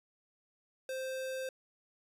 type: tone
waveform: square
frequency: 523 Hz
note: C5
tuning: 1 cent flat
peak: -37 dBFS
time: 0.89-1.49 s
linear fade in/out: 2 ms
effects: resampled to 32000 Hz